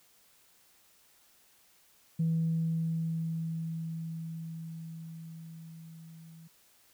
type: tone with level ramp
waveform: sine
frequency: 163.2 Hz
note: E3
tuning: 17 cents flat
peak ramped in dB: -24 to -49 dBFS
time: 2.19-6.48 s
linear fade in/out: 10 ms
effects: tanh soft clip ceiling -22 dBFS + white hiss -64 dBFS RMS until 6.93 s